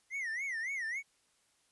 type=tone with vibrato; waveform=triangle; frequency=1990 Hz; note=B6; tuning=13 cents sharp; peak=-33 dBFS; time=0.1-1.03 s; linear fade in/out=50 ms; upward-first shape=sine; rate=3.6 Hz; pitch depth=200 cents each way; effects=white hiss -72 dBFS RMS until 1.71 s + resampled to 24000 Hz